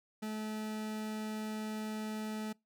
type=tone; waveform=40% pulse; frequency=215.9 Hz; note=A3; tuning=33 cents flat; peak=-36 dBFS; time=0.22-2.53 s; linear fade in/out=10 ms; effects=noise-tail reverb RT60 0.2 s tail -25 dB re dry